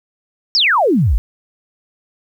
sine exponential sweep, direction down, 5588 to 44.03 Hz, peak -10 dBFS, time 0.55-1.18 s, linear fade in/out 0 ms, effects 8-bit

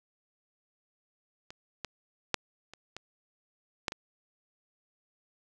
clicks, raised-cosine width 0.2 ms, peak -27 / -18 / -8 / -29 / -23 / -12 / -20 dBFS, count 7, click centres 1.505 / 1.847 / 2.343 / 2.736 / 2.966 / 3.882 / 3.921 s, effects none

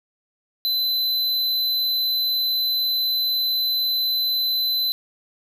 square tone, 4029 Hz, B7, 34 cents sharp, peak -20 dBFS, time 0.65-4.92 s, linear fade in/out 0 ms, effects 10-bit

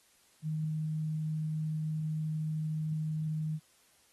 sine tone, 155.7 Hz, D#3, 2 cents sharp, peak -31 dBFS, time 0.42-3.6 s, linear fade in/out 50 ms, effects white hiss -66 dBFS RMS until 4.12 s + AAC 32 kbps

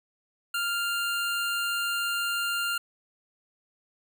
25% pulse tone, 1396.9 Hz, F6, in tune, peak -23 dBFS, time 0.54-2.78 s, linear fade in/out 5 ms, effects none

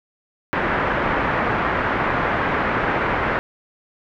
white low-pass noise, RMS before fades -21 dBFS, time 0.53-3.39 s, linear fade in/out 0 ms, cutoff 1800 Hz, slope 24 dB/octave, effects none

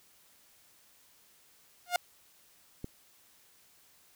sawtooth tone with exponential growth, 710 Hz, F5, 28 cents sharp, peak -18 dBFS, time 1.86-1.96 s, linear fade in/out 2 ms, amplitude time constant 21 ms
click, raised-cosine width 3 ms, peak -25 dBFS, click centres 2.844 s
effects white hiss -63 dBFS RMS until 4.15 s

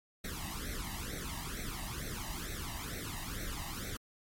pink noise with flanger, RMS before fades -40 dBFS, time 0.24-3.97 s, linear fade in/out 5 ms, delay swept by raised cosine 0.5 to 1.06 ms, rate 2.2 Hz, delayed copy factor +0.9, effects MP3 64 kbps

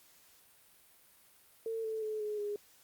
sine tone with pitch steps, 450 / 440.5 / 431.2 / 422.1 / 413.1 Hz, A4 / A4 / A4 / G#4 / G#4, +39 / +2 / -35 / +28 / -9 cents, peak -34 dBFS, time 1.66-2.56 s, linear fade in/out 2 ms, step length 180 ms, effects white hiss -63 dBFS RMS until 2.83 s + Opus 48 kbps

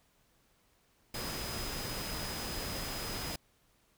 sine tone in noise, 5020 Hz, D#8, 15 cents sharp, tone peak -44 dBFS, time 1.14-3.36 s, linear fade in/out 5 ms, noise pink, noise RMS -39 dBFS, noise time 1.14-3.36 s, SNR -8 dB, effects pink hiss -70 dBFS RMS until 3.97 s

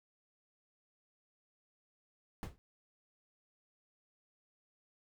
brown noise with exponential decay, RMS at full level -34 dBFS, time 2.43-2.58 s, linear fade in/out 0 ms, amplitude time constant 32 ms, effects none

